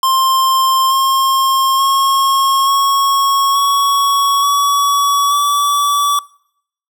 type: tone with pitch steps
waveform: square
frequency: 1054 / 1069.3 / 1084.9 / 1100.7 / 1116.7 / 1132.9 / 1149.4 Hz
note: C6 / C6 / C#6 / C#6 / C#6 / C#6 / D6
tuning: +12 / +37 / -38 / -13 / +12 / +37 / -38 cents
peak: -11 dBFS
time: 0.03-6.19 s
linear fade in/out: 2 ms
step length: 880 ms
effects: noise-tail reverb RT60 0.7 s tail -23 dB re dry